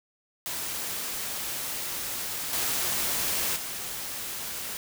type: noise with level steps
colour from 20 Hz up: white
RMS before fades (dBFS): -33 / -28 / -35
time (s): 0.46-4.77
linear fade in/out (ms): 0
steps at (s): 2.53 / 3.56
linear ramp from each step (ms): 2
effects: none